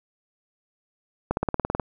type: accelerating click train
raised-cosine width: 1 ms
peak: -9 dBFS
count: 10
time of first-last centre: 1.31-1.798 s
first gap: 61 ms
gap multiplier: 0.97
effects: none